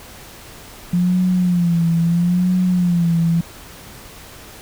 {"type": "tone with vibrato", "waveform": "sine", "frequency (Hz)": 174.61, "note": "F3", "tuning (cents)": 0, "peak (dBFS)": -13, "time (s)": [0.93, 3.41], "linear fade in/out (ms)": 5, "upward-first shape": "sine", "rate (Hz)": 0.76, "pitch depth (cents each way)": 82, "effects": ["pink hiss -39 dBFS RMS until 4.61 s"]}